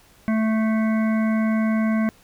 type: harmonic tone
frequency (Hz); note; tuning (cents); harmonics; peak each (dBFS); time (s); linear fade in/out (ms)
220; A3; 0; 1 / 3 / 5 / 7 / 9 / 10; -18 / -30 / -34 / -35 / -37 / -39; 0.28-2.09; 0
effects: pink hiss -54 dBFS RMS until 2.23 s